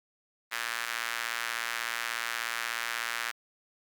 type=tone with high-pass filter; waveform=sawtooth; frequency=116.54 Hz; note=A#2; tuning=in tune; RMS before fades=-34 dBFS; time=0.51-3.32 s; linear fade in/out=20 ms; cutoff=1600 Hz; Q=1.8; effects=Opus 32 kbps